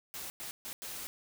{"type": "noise bursts at uneven times", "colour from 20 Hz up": "white", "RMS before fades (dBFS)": -42, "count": 4, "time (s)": [[0.14, 0.3], [0.4, 0.51], [0.65, 0.73], [0.82, 1.07]], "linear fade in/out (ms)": 0, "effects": []}